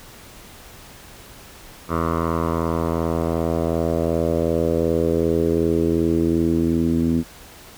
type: tone with low-pass filter sweep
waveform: 10% pulse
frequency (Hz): 82.7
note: E2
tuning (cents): +6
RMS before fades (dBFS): -20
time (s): 1.88-7.24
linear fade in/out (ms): 50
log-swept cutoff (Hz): 1200 to 260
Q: 3.1
effects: pink hiss -43 dBFS RMS until 7.77 s